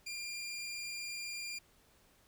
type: tone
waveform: 20% pulse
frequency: 2396 Hz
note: D7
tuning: 34 cents sharp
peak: -35 dBFS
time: 0.06-1.59 s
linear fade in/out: 10 ms
effects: pink hiss -67 dBFS RMS until 2.27 s